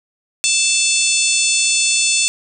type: harmonic tone with a mistuned harmonic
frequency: 881 Hz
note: A5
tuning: 2 cents sharp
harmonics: 3 / 4 / 5 / 6 / 7 / 8 / 9 / 10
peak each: -19 / -22 / -22 / -25 / -22 / -21 / -21 / -24 dBFS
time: 0.44-2.28 s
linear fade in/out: 0 ms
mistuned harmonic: 9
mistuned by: +24 cents
effects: none